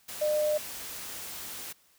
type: tone in noise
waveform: sine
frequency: 604 Hz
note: D5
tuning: 48 cents sharp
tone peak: -24 dBFS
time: 0.21-0.58 s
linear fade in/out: 10 ms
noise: white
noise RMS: -40 dBFS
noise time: 0.08-1.73 s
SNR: +13 dB
effects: white hiss -64 dBFS RMS until 1.98 s